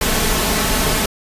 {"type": "noise with comb filter", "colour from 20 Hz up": "pink", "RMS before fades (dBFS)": -17, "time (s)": [0.01, 1.06], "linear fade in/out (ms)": 5, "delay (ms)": 4.6, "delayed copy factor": 0.5, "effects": ["resampled to 32000 Hz"]}